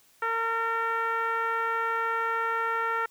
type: tone with low-pass filter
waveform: 10% pulse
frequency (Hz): 456.5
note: A#4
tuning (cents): -36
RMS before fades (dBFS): -28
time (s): 0.22-3.06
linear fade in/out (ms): 5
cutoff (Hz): 1500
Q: 2.6
effects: white hiss -61 dBFS RMS until 3.1 s